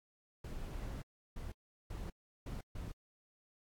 brown noise bursts at uneven times, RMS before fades -43 dBFS, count 5, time 0.44-1.02 / 1.36-1.52 / 1.9-2.1 / 2.46-2.61 / 2.75-2.92 s, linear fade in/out 5 ms, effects AAC 64 kbps

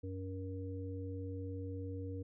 harmonic tone, 94.3 Hz, F#2, 33 cents sharp, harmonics 1 / 3 / 5, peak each -41 / -46 / -47 dBFS, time 0.03-2.23 s, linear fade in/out 10 ms, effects none

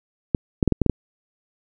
clicks, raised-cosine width 3 ms, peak -4 dBFS, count 7, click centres 0.348 / 0.628 / 0.677 / 0.723 / 0.817 / 0.863 / 0.897 s, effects none

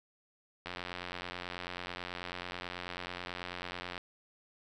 click train, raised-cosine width 0.3 ms, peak -23 dBFS, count 297, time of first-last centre 0.66-3.978 s, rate 89.2 Hz, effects none

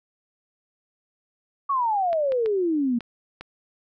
sine exponential sweep, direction down, 1144 to 228.8 Hz, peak -20 dBFS, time 1.69-2.99 s, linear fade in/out 10 ms
clicks, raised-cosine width 0.3 ms, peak -21 dBFS, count 5, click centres 2.13 / 2.321 / 2.46 / 3.007 / 3.41 s
effects none

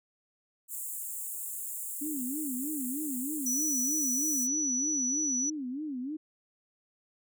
pink high-pass noise, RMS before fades -38 dBFS, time 0.68-4.48 s, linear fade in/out 50 ms, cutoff 7100 Hz, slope 96 dB/octave
sine tone with vibrato, 277.2 Hz, C#4, in tune, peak -33 dBFS, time 2.01-6.17 s, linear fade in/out 10 ms, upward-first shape sine, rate 3.2 Hz, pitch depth 200 cents each way
sine tone, 5920 Hz, F#8, in tune, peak -28 dBFS, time 3.46-5.5 s, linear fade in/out 5 ms
effects none

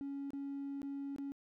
triangle tone with dropouts, 278.7 Hz, C#4, 9 cents sharp, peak -36 dBFS, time 0.01-1.32 s, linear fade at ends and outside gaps 0 ms, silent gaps 0.305-0.333 / 0.818-0.83 / 1.162-1.184 s, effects tanh soft clip ceiling -35 dBFS

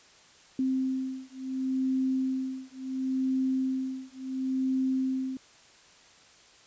sine beating tone pair, 261.6 / 262.31 Hz, C4 / C4, 0 / +5 cents, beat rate 0.71 Hz, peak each -30 dBFS, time 0.59-5.37 s, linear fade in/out 2 ms, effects white hiss -56 dBFS RMS until 6.66 s + resampled to 16000 Hz

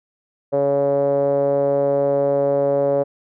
5% pulse tone with low-pass filter, 140.5 Hz, C#3, 24 cents sharp, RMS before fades -18 dBFS, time 0.52-3.04 s, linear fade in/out 20 ms, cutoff 530 Hz, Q 7.2, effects none

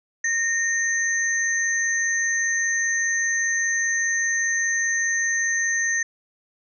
sine tone pair together, 1846 / 6209 Hz, A#6 / G8, -17 / -17 cents, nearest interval octave + major sixth, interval 2100 cents, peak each -21 / -26 dBFS, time 0.24-6.03 s, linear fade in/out 5 ms, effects none

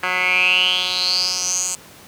10% pulse tone with band-pass filter sweep, 182.7 Hz, F#3, 22 cents flat, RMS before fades -19 dBFS, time 0.03-1.75 s, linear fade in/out 2 ms, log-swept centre 1800 to 7500 Hz, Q 8.9, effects pink hiss -43 dBFS RMS until 2.07 s + high-pass 100 Hz 12 dB/octave

